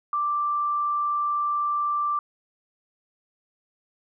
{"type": "tone", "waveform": "sine", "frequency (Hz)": 1176, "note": "D6", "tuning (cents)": 2, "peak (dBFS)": -22, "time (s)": [0.13, 2.19], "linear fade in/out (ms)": 2, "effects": []}